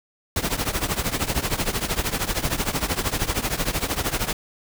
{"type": "noise with tremolo", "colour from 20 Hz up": "pink", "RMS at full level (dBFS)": -21, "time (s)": [0.36, 4.33], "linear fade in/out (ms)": 2, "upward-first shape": "triangle", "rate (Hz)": 13, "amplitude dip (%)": 90, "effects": []}